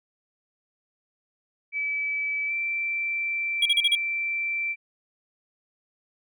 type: tone with pitch glide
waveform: sine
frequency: 2300 to 2342 Hz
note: D7 to D7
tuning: -37 to -5 cents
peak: -25 dBFS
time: 1.72-4.76 s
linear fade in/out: 50 ms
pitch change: +32 cents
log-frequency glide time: 2.47-2.52 s
type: tone bursts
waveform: triangle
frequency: 3300 Hz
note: G#7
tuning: 12 cents flat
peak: -16 dBFS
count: 5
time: 3.62-3.953 s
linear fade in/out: 5 ms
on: 37 ms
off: 37 ms
effects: none